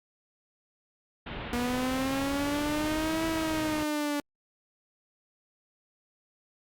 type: low-pass noise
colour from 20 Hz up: pink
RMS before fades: -38 dBFS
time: 1.26-3.84 s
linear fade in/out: 10 ms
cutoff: 3600 Hz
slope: 48 dB/octave
type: linear two-way sweep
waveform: sawtooth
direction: up then down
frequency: 239.9 to 325.7 to 288.9 Hz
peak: -24 dBFS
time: 1.53-4.2 s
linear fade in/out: 0 ms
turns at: 3.26 s
effects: Opus 48 kbps